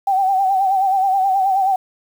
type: tone with vibrato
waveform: sine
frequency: 771 Hz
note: G5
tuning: 29 cents flat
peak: -13 dBFS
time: 0.07-1.76 s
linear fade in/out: 5 ms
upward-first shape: sine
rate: 9.4 Hz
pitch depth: 60 cents each way
effects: 7-bit